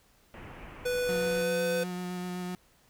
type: low-pass noise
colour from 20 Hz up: pink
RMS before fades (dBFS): -46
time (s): 0.34-1.43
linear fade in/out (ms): 0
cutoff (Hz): 2800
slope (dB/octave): 48
type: tone with pitch glide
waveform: square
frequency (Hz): 493.9 to 505.2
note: B4 to B4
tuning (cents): 0 to +39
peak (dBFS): -28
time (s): 0.85-1.84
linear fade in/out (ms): 10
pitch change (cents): +39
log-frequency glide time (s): 1.16-1.62
type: tone with vibrato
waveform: 35% pulse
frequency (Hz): 179.9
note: F#3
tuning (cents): -48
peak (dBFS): -32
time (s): 1.09-2.55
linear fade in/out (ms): 0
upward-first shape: square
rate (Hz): 7.9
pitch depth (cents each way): 9
effects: pink hiss -64 dBFS RMS until 2.89 s